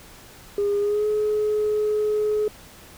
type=tone with pitch glide; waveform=sine; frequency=407 to 424 Hz; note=G#4 to G#4; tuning=-35 to +36 cents; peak=-18 dBFS; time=0.58-2.48 s; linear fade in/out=2 ms; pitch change=+71 cents; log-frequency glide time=0.79-1.06 s; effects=tanh soft clip ceiling -16 dBFS + pink hiss -46 dBFS RMS until 2.97 s